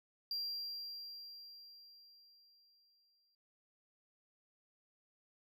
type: tone with exponential decay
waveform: triangle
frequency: 4750 Hz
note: D8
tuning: 19 cents sharp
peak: -35 dBFS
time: 0.31-3.35 s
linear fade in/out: 2 ms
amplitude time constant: 660 ms
effects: none